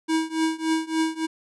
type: tone with tremolo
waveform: square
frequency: 320.7 Hz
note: E4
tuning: 48 cents flat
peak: -19 dBFS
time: 0.08-1.27 s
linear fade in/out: 20 ms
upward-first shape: triangle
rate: 3.5 Hz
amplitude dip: 95%
effects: resampled to 24000 Hz